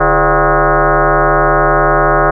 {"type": "tone with frequency modulation", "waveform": "sine", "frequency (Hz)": 334.2, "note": "E4", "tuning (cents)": 24, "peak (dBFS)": -7, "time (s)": [0, 2.31], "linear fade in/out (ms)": 10, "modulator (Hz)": 186, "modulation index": 6.3, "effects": []}